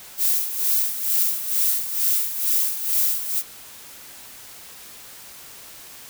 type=noise with tremolo; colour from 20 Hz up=violet; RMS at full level=-19 dBFS; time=0.17-3.43 s; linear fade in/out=50 ms; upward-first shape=sine; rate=2.2 Hz; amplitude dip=70%; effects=white hiss -42 dBFS RMS until 6.09 s